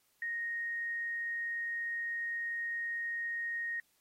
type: tone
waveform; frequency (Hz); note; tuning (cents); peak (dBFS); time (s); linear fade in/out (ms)
sine; 1864.7; A#6; 0; -34; 0.22-3.8; 2
effects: white hiss -73 dBFS RMS until 4 s + AAC 48 kbps